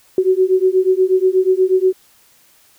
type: beating tone pair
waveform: sine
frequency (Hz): 370 / 378.3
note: F#4 / F#4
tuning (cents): 0 / +38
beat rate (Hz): 8.3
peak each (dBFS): -14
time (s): 0.18-1.93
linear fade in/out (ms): 2
effects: white hiss -52 dBFS RMS until 2.78 s